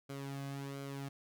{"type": "tone with flanger", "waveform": "sawtooth", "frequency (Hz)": 138.59, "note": "C#3", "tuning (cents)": 0, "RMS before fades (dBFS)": -43, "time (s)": [0.09, 1.09], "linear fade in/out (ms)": 10, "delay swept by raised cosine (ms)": [1.1, 2.2], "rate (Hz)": 1.4, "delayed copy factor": -0.6, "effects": []}